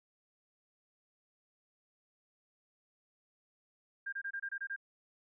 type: tone bursts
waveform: sine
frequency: 1600 Hz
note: G6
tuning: 35 cents sharp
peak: -36 dBFS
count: 8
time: 4.06-4.763 s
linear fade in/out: 10 ms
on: 66 ms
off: 25 ms
effects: none